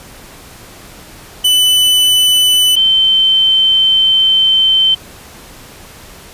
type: tone pair in turn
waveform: 45% pulse / sine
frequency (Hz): 2998 / 3091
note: F#7 / G7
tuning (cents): +22 / -25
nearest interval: minor second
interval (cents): 53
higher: second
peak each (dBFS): -7 / -7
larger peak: neither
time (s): 1.44-2.76 / 2.76-4.95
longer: second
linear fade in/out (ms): 10
effects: pink hiss -36 dBFS RMS until 6.33 s + resampled to 32000 Hz